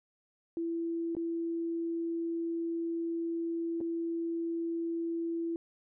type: tone with dropouts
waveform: sine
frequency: 334 Hz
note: E4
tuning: 23 cents sharp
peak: -31 dBFS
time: 0.57-5.56 s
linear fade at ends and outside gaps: 1 ms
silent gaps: 1.151-1.167 / 3.805-3.811 s
effects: none